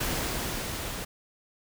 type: noise with level ramp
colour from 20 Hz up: pink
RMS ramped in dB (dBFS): -29 to -36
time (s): 0-1.05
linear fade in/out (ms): 10
effects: none